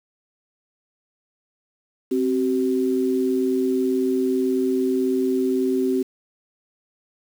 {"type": "tone pair together", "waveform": "sine", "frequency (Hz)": [261.9, 380.1], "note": ["C4", "F#4"], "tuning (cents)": [2, 47], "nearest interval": "tritone", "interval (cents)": 645, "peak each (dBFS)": -21, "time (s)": [2.11, 6.03], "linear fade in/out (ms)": 10, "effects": ["7-bit"]}